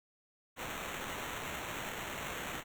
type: noise with sample-and-hold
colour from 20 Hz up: white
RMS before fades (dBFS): -41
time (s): 0.56-2.64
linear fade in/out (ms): 50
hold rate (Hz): 4900
effects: none